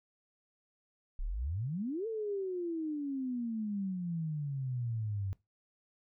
sine exponential two-way sweep, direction up then down, 30.83 to 456.2 to 94.4 Hz, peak -33 dBFS, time 1.19-5.33 s, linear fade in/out 0 ms, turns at 2.07 s, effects noise-tail reverb RT60 0.2 s tail -19 dB re dry

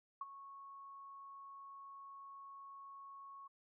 sine tone with ADSR envelope, 1103 Hz, C#6, 9 cents flat, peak -38 dBFS, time 0.21-3.48 s, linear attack 4 ms, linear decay 28 ms, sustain -13 dB, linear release 13 ms, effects none

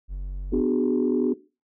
triangle tone, 46.68 Hz, F#1, 16 cents sharp, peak -26 dBFS, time 0.08-0.64 s, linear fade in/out 50 ms
sine chord, G# half-diminished seventh, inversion first, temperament just, 249.2 / 299 / 373.8 / 415.3 Hz, B3 / D4 / F#4 / G#4, +16 / +31 / +18 / 0 cents, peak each -23 / -25 / -24 / -27 dBFS, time 0.52-1.34 s, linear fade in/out 10 ms
effects noise-tail reverb RT60 0.3 s tail -18 dB re dry + tanh soft clip ceiling -12 dBFS

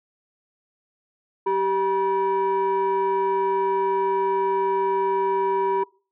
sine tone pair together, 389.5 / 964 Hz, G4 / B5, -11 / -42 cents, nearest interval octave + major third, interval 1569 cents, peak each -20 dBFS, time 1.46-5.84 s, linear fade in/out 10 ms, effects noise-tail reverb RT60 0.4 s tail -25 dB re dry + tanh soft clip ceiling -16 dBFS

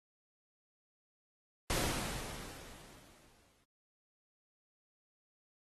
pink noise with exponential decay, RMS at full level -33 dBFS, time 1.7-3.64 s, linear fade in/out 1 ms, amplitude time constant 420 ms, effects AAC 32 kbps

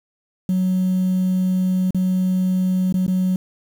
sine tone with dropouts, 185 Hz, F#3, in tune, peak -14 dBFS, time 0.49-3.36 s, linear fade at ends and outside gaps 2 ms, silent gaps 1.907-1.946 / 2.925-2.941 / 3.065-3.079 s, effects tanh soft clip ceiling -14 dBFS + 7-bit

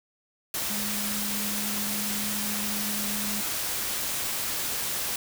sine tone in noise, 207.5 Hz, G#3, 1 cent flat, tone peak -34 dBFS, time 0.7-3.41 s, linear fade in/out 2 ms, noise white, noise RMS -30 dBFS, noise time 0.54-5.16 s, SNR -7 dB, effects none

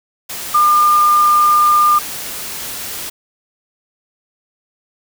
sine tone in noise, 1204 Hz, D6, 43 cents sharp, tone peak -8 dBFS, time 0.54-1.99 s, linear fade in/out 10 ms, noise white, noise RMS -26 dBFS, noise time 0.29-3.1 s, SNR +15 dB, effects none

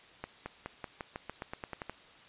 accelerating click train, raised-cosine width 0.5 ms, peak -23 dBFS, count 13, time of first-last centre 0.24-1.896 s, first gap 220 ms, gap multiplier 0.91, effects white hiss -56 dBFS RMS until 2.28 s + resampled to 8000 Hz

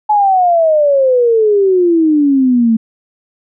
sine exponential sweep, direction down, 858 to 220 Hz, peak -7 dBFS, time 0.09-2.77 s, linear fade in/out 10 ms, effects none

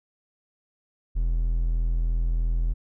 triangle tone, 41.55 Hz, E1, 15 cents sharp, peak -19 dBFS, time 1.15-2.74 s, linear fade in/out 20 ms, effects none

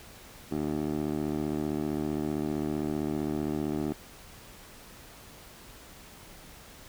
15% pulse tone with band-pass filter, 75.4 Hz, D2, 46 cents sharp, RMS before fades -31 dBFS, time 0.51-3.93 s, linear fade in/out 10 ms, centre 360 Hz, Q 1.8, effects pink hiss -50 dBFS RMS until 6.88 s

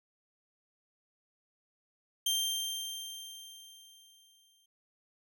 sawtooth tone with exponential decay, 3162 Hz, G7, 14 cents sharp, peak -24 dBFS, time 2.26-4.66 s, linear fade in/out 5 ms, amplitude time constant 520 ms, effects none

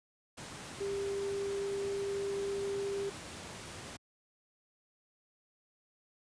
sine tone in noise, 397.5 Hz, G4, 24 cents sharp, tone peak -33 dBFS, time 0.8-3.1 s, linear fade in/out 10 ms, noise pink, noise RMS -45 dBFS, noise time 0.37-3.97 s, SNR +9 dB, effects high-pass 80 Hz 12 dB/octave + resampled to 22050 Hz

